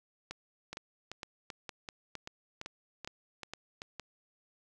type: two click trains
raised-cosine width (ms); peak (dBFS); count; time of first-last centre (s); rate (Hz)
0.2; -23 / -24; 9 / 9; 0.31-3.997 / 0.73-3.819; 2.17 / 2.59
effects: none